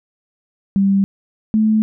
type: tone pair in turn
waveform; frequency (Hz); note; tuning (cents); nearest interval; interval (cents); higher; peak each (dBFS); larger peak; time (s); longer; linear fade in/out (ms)
sine; 196.3 / 217.1; G3 / A3; +3 / -23; major second; 174; second; -11; neither; 0.76-1.04 / 1.54-1.82; neither; 0
effects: none